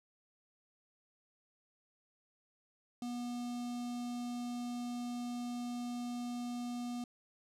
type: tone with notch filter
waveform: square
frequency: 242.5 Hz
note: B3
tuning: 31 cents flat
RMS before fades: -40 dBFS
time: 3.02-7.04 s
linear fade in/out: 2 ms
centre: 1800 Hz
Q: 0.83
effects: low-pass 10000 Hz 12 dB/octave